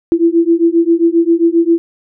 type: beating tone pair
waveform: sine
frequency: 331.7 / 339.2 Hz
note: E4 / E4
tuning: +11 / +50 cents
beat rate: 7.5 Hz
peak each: -11 dBFS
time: 0.12-1.78 s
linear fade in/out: 0 ms
effects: none